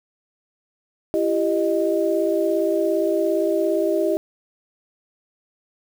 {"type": "tone cluster", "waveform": "sine", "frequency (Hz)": [335.5, 392.9, 618], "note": ["E4", "G4", "D#5"], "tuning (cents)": [31, 4, -12], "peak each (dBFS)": -22, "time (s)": [1.14, 4.17], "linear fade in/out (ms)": 0, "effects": ["7-bit"]}